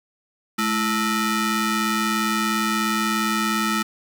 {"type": "ring-modulated tone", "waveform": "sawtooth", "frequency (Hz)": 547, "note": "C#5", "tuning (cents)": -23, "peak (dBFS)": -13, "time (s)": [0.58, 3.83], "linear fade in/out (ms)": 10, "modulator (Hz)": 762, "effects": []}